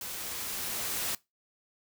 white noise with level ramp, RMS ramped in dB -39 to -32 dBFS, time 0.01-1.15 s, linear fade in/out 2 ms, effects noise-tail reverb RT60 0.2 s tail -21 dB re dry

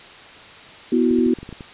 sine chord, B suspended fourth, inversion none, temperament just, 246.9 / 329.3 / 370.4 Hz, B3 / E4 / F#4, 0 / -2 / +2 cents, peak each -17 / -20 / -20 dBFS, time 0.92-1.34 s, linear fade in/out 5 ms
clicks, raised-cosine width 3 ms, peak -22 dBFS, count 8, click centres 1.11 / 1.188 / 1.265 / 1.387 / 1.43 / 1.491 / 1.527 / 1.608 s
effects white hiss -41 dBFS RMS until 1.73 s + resampled to 8000 Hz

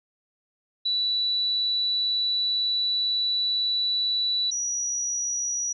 sine tone pair in turn, 3951 / 5817 Hz, B7 / F#8, 0 / -30 cents, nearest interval perfect fifth, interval 670 cents, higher second, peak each -22 / -25 dBFS, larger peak first, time 0.85-4.51 / 4.51-5.73 s, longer first, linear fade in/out 10 ms, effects none

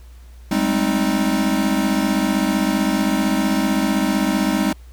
square chord, Ab major seventh, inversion third, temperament equal with one note detuned, 196 / 211.6 / 261.6 / 311.1 Hz, G3 / Ab3 / C4 / Eb4, 0 / +33 / 0 / 0 cents, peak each -23 dBFS, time 0.51-4.73 s, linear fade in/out 5 ms, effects added 60 Hz sine -38 dBFS peak until 4.92 s + pink hiss -54 dBFS RMS until 4.92 s

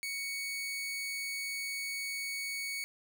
sawtooth tone, 2229 Hz, C#7, 9 cents sharp, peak -32 dBFS, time 0.03-2.84 s, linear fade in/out 0 ms, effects none

